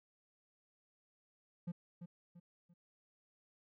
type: tone with echo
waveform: triangle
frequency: 173.5 Hz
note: F3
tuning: 11 cents flat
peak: -36 dBFS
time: 1.67-1.72 s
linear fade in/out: 10 ms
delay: 340 ms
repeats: 3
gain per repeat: -8 dB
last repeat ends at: 2.74 s
effects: none